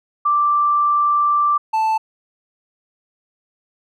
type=tone pair in turn; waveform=sine / triangle; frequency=1174.7 / 880 Hz; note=D6 / A5; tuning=0 / 0 cents; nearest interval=perfect fourth; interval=500 cents; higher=first; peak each=-13 dBFS; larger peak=neither; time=0.25-1.58 / 1.73-1.98 s; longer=first; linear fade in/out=10 ms; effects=none